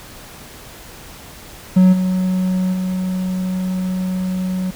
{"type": "tone with level steps", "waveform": "triangle", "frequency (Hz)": 185, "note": "F#3", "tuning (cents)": 0, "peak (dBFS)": [-5, -13, -16], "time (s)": [1.76, 4.71], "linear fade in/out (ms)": 10, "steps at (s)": [1.92, 2.72], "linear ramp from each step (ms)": 20, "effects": ["pink hiss -38 dBFS RMS until 4.75 s"]}